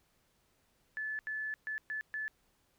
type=tone bursts at uneven times; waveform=sine; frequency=1734 Hz; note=A6; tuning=26 cents flat; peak=-35 dBFS; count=5; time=0.97-1.19 / 1.27-1.54 / 1.67-1.78 / 1.9-2.01 / 2.14-2.28 s; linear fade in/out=0 ms; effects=pink hiss -73 dBFS RMS until 2.78 s